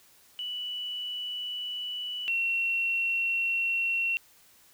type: tone pair in turn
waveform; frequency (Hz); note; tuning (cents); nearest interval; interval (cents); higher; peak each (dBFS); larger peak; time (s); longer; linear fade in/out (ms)
sine; 2960 / 2725; F#7 / F7; 0 / -43; minor second; 143; first; -32 / -25; second; 0.39-2.28 / 2.28-4.17; neither; 0
effects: white hiss -59 dBFS RMS until 4.73 s